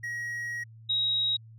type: tone pair in turn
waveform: triangle / sine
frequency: 1900 / 3808 Hz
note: A#6 / A#7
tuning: +33 / +36 cents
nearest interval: octave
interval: 1203 cents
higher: second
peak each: -30 / -24 dBFS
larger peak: second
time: 0.03-0.64 / 0.89-1.37 s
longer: first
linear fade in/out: 10 ms
effects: added 112 Hz sine -47 dBFS peak until 1.58 s